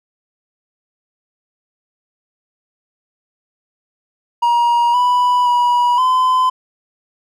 triangle tone with pitch steps, 949 / 986 / 971 / 1021 Hz, A#5 / B5 / B5 / C6, +31 / -3 / -30 / -43 cents, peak -9 dBFS, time 4.42-6.5 s, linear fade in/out 10 ms, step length 520 ms, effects none

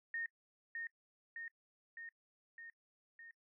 sine tone with echo, 1842 Hz, A#6, 21 cents flat, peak -38 dBFS, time 0.14-0.26 s, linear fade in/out 2 ms, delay 610 ms, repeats 5, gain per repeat -3 dB, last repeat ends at 3.31 s, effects noise-tail reverb RT60 0.1 s tail -22 dB re dry

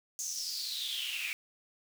pink noise with high-pass filter sweep, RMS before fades -37 dBFS, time 0.19-1.33 s, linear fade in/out 0 ms, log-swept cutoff 6600 to 2300 Hz, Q 8.4, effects none

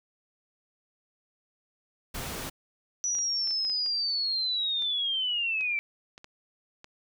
pink noise, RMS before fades -36 dBFS, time 2.14-2.5 s, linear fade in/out 10 ms
sine linear sweep, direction down, 5920 to 2307 Hz, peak -26 dBFS, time 3.04-5.79 s, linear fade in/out 0 ms
clicks, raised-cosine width 0.2 ms, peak -29 dBFS, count 12, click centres 3.151 / 3.187 / 3.474 / 3.509 / 3.65 / 3.698 / 3.862 / 4.823 / 5.61 / 6.179 / 6.244 / 6.844 s
effects none

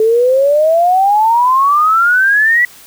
sine exponential sweep, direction up, 431.5 to 1975.5 Hz, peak -7 dBFS, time 0-2.65 s, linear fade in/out 2 ms, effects white hiss -39 dBFS RMS until 2.86 s

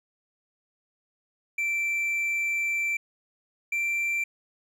triangle tone pair in turn, 2341 / 2352 Hz, D7 / D7, -6 / +2 cents, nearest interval unison, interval 8 cents, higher second, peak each -23 dBFS, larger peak neither, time 1.58-2.97 / 3.72-4.24 s, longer first, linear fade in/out 5 ms, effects none

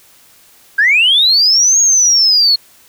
sine linear two-way sweep, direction up then down, 1546 to 6645 to 4276 Hz, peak -6 dBFS, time 0.78-2.56 s, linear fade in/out 10 ms, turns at 1.8 s, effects tanh soft clip ceiling -2 dBFS + white hiss -46 dBFS RMS until 2.88 s

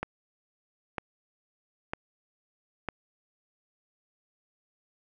click train, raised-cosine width 0.5 ms, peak -16 dBFS, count 4, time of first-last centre 0.03-2.887 s, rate 1.05 Hz, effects none

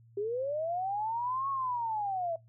sine linear two-way sweep, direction up then down, 392 to 1108.7 to 647 Hz, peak -30 dBFS, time 0.17-2.36 s, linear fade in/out 5 ms, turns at 1.49 s, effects noise-tail reverb RT60 0.2 s tail -24 dB re dry + added 115 Hz sine -56 dBFS peak until 2.48 s

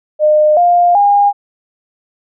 sine tone with pitch steps, 608 / 702.5 / 811.6 Hz, D#5 / F5 / G#5, -40 / +10 / -40 cents, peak -6 dBFS, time 0.19-1.33 s, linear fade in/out 50 ms, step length 380 ms, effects none

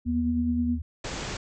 sine tone with tremolo, 242.1 Hz, B3, 34 cents flat, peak -22 dBFS, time 0.05-0.79 s, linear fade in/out 50 ms, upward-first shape sine, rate 9.5 Hz, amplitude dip 30%
sine tone, 78.2 Hz, D#2, 9 cents sharp, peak -30 dBFS, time 0.06-0.82 s, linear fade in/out 5 ms
pink low-pass noise, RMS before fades -34 dBFS, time 1.04-1.37 s, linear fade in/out 5 ms, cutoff 7800 Hz, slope 96 dB/octave
effects none

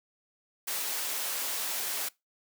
white high-pass noise, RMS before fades -33 dBFS, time 0.67-2.09 s, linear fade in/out 10 ms, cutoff 390 Hz, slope 12 dB/octave, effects noise-tail reverb RT60 0.2 s tail -22 dB re dry

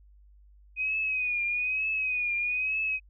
sine tone with vibrato, 2499 Hz, D#7, 7 cents sharp, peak -26 dBFS, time 0.76-3 s, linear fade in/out 50 ms, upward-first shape triangle, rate 1.1 Hz, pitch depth 77 cents each way, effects added 50 Hz sine -53 dBFS peak until 3.09 s

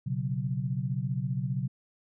sine chord, B suspended second, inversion none, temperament equal, 123.47 / 138.59 / 185 Hz, B2 / C#3 / F#3, 0 / 0 / 0 cents, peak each -32 / -31 / -35 dBFS, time 0.06-1.68 s, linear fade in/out 10 ms, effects none

